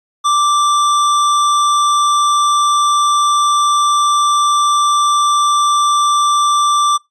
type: tone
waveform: square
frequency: 1174.7 Hz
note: D6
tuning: in tune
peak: -11 dBFS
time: 0.24-6.98 s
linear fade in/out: 20 ms
effects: noise-tail reverb RT60 0.2 s tail -25 dB re dry + resampled to 22050 Hz